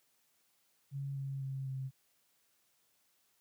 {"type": "tone with pitch steps", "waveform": "sine", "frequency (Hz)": [138.6, 136.61, 134.65, 132.72], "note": ["C#3", "C#3", "C#3", "C3"], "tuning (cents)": [0, -25, -50, 25], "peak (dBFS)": -36, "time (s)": [0.91, 1.91], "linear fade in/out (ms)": 50, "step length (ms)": 250, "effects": ["white hiss -74 dBFS RMS until 3.4 s", "high-pass 80 Hz 12 dB/octave"]}